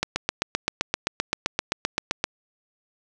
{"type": "click train", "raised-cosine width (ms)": 0.2, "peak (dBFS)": -5, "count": 18, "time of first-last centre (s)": [0.03, 2.241], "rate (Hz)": 7.69, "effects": []}